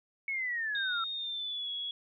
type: linear sweep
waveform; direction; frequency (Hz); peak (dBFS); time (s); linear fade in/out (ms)
sine; down; 2217 to 1318.5; -31; 0.28-1.04; 2
type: tone with pitch glide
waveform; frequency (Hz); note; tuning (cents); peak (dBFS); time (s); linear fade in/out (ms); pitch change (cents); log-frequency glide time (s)
sine; 3697 to 3351; A#7 to G#7; -15 to +15; -34; 0.75-1.91; 2; -170; 1.13-1.7
effects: none